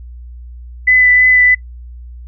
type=tone with vibrato; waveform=sine; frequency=2000 Hz; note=B6; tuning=21 cents sharp; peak=-6 dBFS; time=0.87-1.55 s; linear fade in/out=10 ms; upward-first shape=triangle; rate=3.1 Hz; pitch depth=14 cents each way; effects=noise-tail reverb RT60 0.1 s tail -22 dB re dry + added 60 Hz sine -29 dBFS peak until 2.27 s